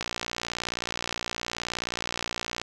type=click train; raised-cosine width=0.2 ms; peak=-12 dBFS; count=155; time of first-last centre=0.01-2.616 s; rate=59.1 Hz; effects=none